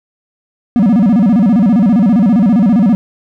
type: tone with vibrato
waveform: triangle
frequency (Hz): 214.1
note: A3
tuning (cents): -47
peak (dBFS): -4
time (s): 0.76-2.95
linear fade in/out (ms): 0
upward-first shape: square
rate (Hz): 15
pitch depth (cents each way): 210
effects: none